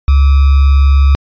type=tone with sample-and-hold; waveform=sine; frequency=69.4 Hz; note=C#2; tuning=3 cents sharp; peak=-4 dBFS; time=0.08-1.15 s; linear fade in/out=0 ms; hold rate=1225 Hz; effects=resampled to 11025 Hz